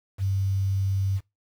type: tone with quantisation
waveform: sine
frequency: 97 Hz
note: G2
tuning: 18 cents flat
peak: -22 dBFS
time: 0.18-1.21 s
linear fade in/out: 50 ms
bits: 8
effects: noise-tail reverb RT60 0.2 s tail -21 dB re dry